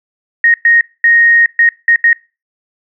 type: tone bursts at uneven times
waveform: sine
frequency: 1864.7 Hz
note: A#6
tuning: in tune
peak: -5 dBFS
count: 6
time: 0.44-0.54 / 0.65-0.81 / 1.04-1.46 / 1.59-1.69 / 1.88-1.96 / 2.04-2.13 s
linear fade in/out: 2 ms
effects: noise-tail reverb RT60 0.3 s tail -22 dB re dry